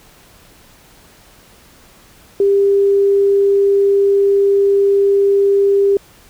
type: tone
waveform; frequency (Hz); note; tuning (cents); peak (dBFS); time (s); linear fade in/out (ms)
sine; 398; G4; +26; -9; 2.4-5.97; 2
effects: pink hiss -46 dBFS RMS until 6.29 s